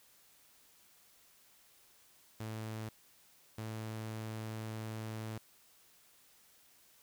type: tone bursts at uneven times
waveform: sawtooth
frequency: 110 Hz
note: A2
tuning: in tune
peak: -36 dBFS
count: 2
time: 2.4-2.89 / 3.58-5.38 s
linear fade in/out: 5 ms
effects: white hiss -65 dBFS RMS until 7.02 s